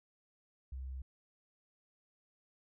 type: tone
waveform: sine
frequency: 65.41 Hz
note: C2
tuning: in tune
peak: -40 dBFS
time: 0.72-1.02 s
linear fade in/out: 5 ms
effects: none